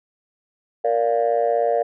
sine chord, Bb major, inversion none, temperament just, 466.2 / 582.7 / 699.2 Hz, Bb4 / D5 / F5, 0 / -14 / +2 cents, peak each -20 dBFS, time 0.84-1.83 s, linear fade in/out 10 ms, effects tanh soft clip ceiling -10 dBFS

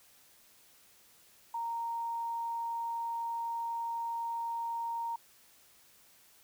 sine tone, 928 Hz, A#5, 8 cents flat, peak -33 dBFS, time 1.54-5.16 s, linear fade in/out 5 ms, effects white hiss -62 dBFS RMS until 6.43 s

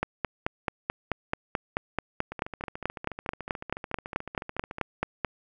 two click trains, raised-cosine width 0.5 ms, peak -21 / -11 dBFS, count 35 / 25, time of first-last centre 2.32-4.784 / 0.03-5.247 s, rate 13.8 / 4.6 Hz, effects none

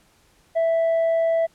sine tone with tanh clipping, 659.3 Hz, E5, in tune, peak -18 dBFS, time 0.55-1.47 s, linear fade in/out 20 ms, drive 2 dB, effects pink hiss -59 dBFS RMS until 1.54 s + low-pass 12000 Hz 12 dB/octave

